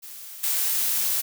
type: noise with level steps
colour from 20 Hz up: blue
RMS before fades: -40 / -24 dBFS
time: 0.02-1.22 s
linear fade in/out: 20 ms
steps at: 0.43 s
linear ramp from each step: 10 ms
effects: none